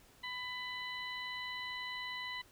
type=harmonic tone; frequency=998 Hz; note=B5; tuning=18 cents sharp; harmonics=1 / 2 / 3 / 4; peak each=-46 / -42 / -47 / -47 dBFS; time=0.23-2.42 s; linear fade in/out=10 ms; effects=pink hiss -63 dBFS RMS until 2.51 s